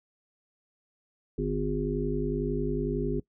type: harmonic tone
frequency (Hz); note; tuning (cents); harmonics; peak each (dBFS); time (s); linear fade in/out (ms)
51; G#1; -31; 1 / 3 / 5 / 7 / 8; -33 / -33 / -33 / -33 / -33; 1.38-3.2; 5
effects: noise-tail reverb RT60 0.1 s tail -21 dB re dry